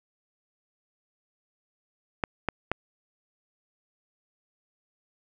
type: clicks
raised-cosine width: 0.5 ms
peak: -10 dBFS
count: 3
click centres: 2.238 / 2.487 / 2.716 s
effects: none